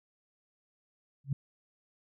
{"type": "tone with exponential growth", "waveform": "sine", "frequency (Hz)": 138, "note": "C#3", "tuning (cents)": -7, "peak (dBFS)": -23, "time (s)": [1.24, 1.33], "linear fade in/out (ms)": 5, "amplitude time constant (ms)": 19, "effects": []}